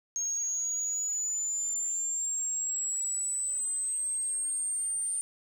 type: exponential sweep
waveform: sine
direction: up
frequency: 6500 to 8960 Hz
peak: -28 dBFS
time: 0.16-5.21 s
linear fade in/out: 0 ms
effects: tanh soft clip ceiling -24 dBFS + 9-bit